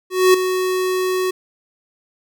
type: tone with ADSR envelope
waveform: square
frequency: 370.6 Hz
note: F#4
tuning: 3 cents sharp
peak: -8 dBFS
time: 0.1-1.31 s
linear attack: 240 ms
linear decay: 6 ms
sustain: -10 dB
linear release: 8 ms
effects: none